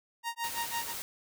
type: tone with tremolo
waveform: sawtooth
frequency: 932.3 Hz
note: A#5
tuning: in tune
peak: -27 dBFS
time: 0.23-0.94 s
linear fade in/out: 50 ms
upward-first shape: sine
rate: 6 Hz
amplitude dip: 100%
type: noise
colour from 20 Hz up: white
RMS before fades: -39 dBFS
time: 0.44-1.02 s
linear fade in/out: 0 ms
effects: none